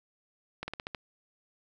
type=slowing click train; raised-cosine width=0.3 ms; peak=-20 dBFS; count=6; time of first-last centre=0.63-0.948 s; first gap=50 ms; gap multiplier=1.12; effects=none